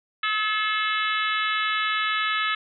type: harmonic tone with a mistuned harmonic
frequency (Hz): 429.3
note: A4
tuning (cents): -43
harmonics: 3 / 4 / 5 / 6 / 7 / 8 / 9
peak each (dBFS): -26 / -28 / -30 / -32 / -33 / -34 / -35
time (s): 0.23-2.55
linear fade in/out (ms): 5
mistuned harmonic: 6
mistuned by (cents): +39
effects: none